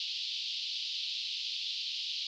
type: band-pass noise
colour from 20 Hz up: white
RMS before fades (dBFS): -37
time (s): 0-2.27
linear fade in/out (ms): 2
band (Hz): 2900 to 4700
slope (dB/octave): 48
effects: none